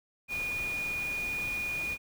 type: tone in noise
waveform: sine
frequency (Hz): 2447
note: D#7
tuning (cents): -29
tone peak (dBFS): -31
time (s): 0.28-1.98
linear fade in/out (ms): 50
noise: pink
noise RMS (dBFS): -43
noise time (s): 0.28-1.98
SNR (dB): +9
effects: none